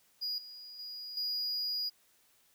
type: tone with level steps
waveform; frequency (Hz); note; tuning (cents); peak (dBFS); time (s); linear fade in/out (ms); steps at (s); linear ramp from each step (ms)
triangle; 4891; D#8; -31; -32 / -45 / -40 / -31; 0.21-1.9; 20; 0.38 / 0.79 / 1.17; 2
effects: white hiss -68 dBFS RMS until 2.54 s